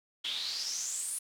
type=noise with band-pass filter sweep; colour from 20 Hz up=pink; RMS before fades=-36 dBFS; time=0.24-1.19 s; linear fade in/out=10 ms; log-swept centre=3200 to 10000 Hz; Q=7; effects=none